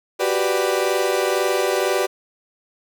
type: chord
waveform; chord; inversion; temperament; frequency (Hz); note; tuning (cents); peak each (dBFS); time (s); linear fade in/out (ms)
35% pulse; G major seventh; third; equal; 370 / 392 / 493.9 / 587.3; F#4 / G4 / B4 / D5; 0 / 0 / 0 / 0; -22; 0.19-2.07; 20
effects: none